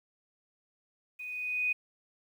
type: tone with level ramp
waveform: sine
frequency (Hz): 2489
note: D#7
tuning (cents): 0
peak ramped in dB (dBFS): -39 to -25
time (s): 1.19-1.73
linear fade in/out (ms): 10
effects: 10-bit